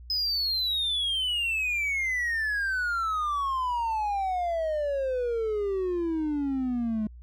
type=exponential sweep; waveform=triangle; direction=down; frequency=5100 to 211.1 Hz; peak=-23 dBFS; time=0.1-7.07 s; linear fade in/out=2 ms; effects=tanh soft clip ceiling -19 dBFS + added 60 Hz sine -43 dBFS peak until 7.22 s